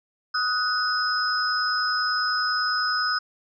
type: tone cluster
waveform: sine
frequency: 1262 / 1480 / 5090 Hz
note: D#6 / F#6 / D#8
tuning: +24 / 0 / +39 cents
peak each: -26 dBFS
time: 0.34-3.19 s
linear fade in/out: 10 ms
effects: none